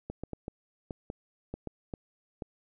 clicks, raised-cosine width 2 ms, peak -23 dBFS, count 10, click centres 0.1 / 0.236 / 0.333 / 0.481 / 0.908 / 1.101 / 1.54 / 1.673 / 1.938 / 2.422 s, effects none

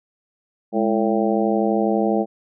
harmonic tone with a mistuned harmonic, 112.1 Hz, A2, 33 cents sharp, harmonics 2 / 3 / 4 / 5 / 6 / 7, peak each -21 / -23 / -24 / -25 / -26 / -26 dBFS, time 0.72-2.26 s, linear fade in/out 50 ms, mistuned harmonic 2, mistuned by -110 cents, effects none

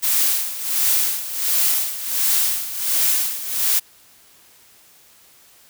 blue noise with tremolo, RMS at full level -17 dBFS, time 0.02-3.8 s, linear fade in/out 20 ms, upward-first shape sine, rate 1.4 Hz, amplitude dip 75%, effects white hiss -51 dBFS RMS until 5.69 s

